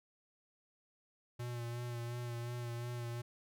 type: tone with vibrato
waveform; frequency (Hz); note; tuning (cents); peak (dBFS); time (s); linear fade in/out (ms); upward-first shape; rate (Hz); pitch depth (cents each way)
square; 119.8; A#2; +48; -40; 1.39-3.22; 10; sine; 2.8; 29
effects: none